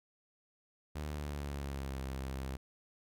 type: tone with pitch glide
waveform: sawtooth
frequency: 75.1 to 66.52 Hz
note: D2 to C2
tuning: +39 to +29 cents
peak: -34 dBFS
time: 0.95-2.57 s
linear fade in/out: 10 ms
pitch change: -210 cents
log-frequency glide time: 1.06-2 s
effects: none